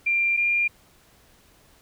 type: tone pair in turn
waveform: sine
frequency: 2379 / 2400 Hz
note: D7 / D7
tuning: +22 / +37 cents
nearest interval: unison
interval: 15 cents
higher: second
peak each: -19 dBFS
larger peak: neither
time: 0.06-0.37 / 0.37-0.68 s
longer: neither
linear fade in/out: 10 ms
effects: pink hiss -57 dBFS RMS until 1.81 s